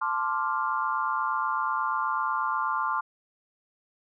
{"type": "chord", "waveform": "sine", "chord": "D minor seventh", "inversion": "second", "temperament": "equal", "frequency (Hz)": [880, 1046.5, 1174.7, 1396.9], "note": ["A5", "C6", "D6", "F6"], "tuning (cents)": [0, 0, 0, 0], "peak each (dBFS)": [-32, -29, -30, -32], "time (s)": [0.01, 3.01], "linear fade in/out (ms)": 10, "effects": []}